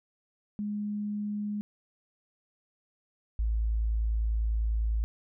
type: tone pair in turn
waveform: sine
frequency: 207.7 / 55.01 Hz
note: G#3 / A1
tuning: 0 / 0 cents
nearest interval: octave + major seventh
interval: 2300 cents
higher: first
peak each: -30 / -25 dBFS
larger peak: second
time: 0.59-1.61 / 3.39-5.04 s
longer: second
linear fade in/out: 0 ms
effects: none